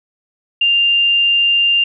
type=tone; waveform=sine; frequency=2794 Hz; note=F7; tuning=in tune; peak=-10 dBFS; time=0.61-1.84 s; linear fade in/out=5 ms; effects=none